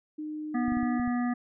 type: tone with pitch glide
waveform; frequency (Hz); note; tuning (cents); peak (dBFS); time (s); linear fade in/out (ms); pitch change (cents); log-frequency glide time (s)
sine; 305.4 to 303.1; D#4 to D#4; -32 to -45; -33; 0.18-0.99; 10; -13; 0.61-0.79
type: harmonic tone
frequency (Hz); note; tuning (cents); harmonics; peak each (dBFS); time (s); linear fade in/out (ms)
243.7; B3; -23; 1 / 3 / 5 / 7 / 8; -26 / -36 / -40 / -43 / -44; 0.54-1.34; 10
type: clicks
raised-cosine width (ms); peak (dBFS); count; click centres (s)
5; -29; 6; 0.681 / 0.722 / 0.771 / 0.83 / 0.998 / 1.077
effects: none